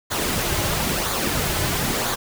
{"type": "noise with flanger", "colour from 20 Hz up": "pink", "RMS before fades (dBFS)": -23, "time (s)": [0.1, 2.16], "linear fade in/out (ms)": 20, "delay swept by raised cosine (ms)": [0.36, 4.36], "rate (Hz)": 1, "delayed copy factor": -0.5, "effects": []}